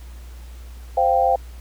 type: chord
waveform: sine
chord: C suspended fourth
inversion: none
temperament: just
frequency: 523.3 / 697.7 / 784.9 Hz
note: C5 / F5 / G5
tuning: 0 / -2 / +2 cents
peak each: -20 / -19 / -18 dBFS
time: 0.97-1.36 s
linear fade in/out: 5 ms
effects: added 60 Hz sine -35 dBFS peak until 1.6 s + pink hiss -50 dBFS RMS until 1.6 s